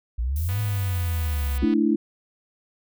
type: exponential two-way sweep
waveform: sine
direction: up then down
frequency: 55 to 107.8 to 64.3 Hz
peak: -22 dBFS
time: 0.18-1.65 s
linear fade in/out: 10 ms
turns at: 0.6 s
type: noise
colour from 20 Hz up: violet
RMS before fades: -38 dBFS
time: 0.36-1.58 s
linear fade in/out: 2 ms
type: click train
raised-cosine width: 0.3 ms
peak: -25 dBFS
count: 309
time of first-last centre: 0.49-1.737 s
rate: 247 Hz
type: chord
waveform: sine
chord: A suspended fourth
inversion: none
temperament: equal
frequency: 220 / 293.7 / 329.6 Hz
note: A3 / D4 / E4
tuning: 0 / 0 / 0 cents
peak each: -22 dBFS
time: 1.62-1.96 s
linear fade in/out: 10 ms
effects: none